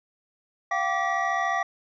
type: tone cluster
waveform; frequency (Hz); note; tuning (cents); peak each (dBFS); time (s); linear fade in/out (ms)
triangle; 698 / 772 / 1164 / 1925; F5 / G5 / D6 / B6; -1 / -27 / -16 / -45; -27; 0.71-1.63; 5
effects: resampled to 16000 Hz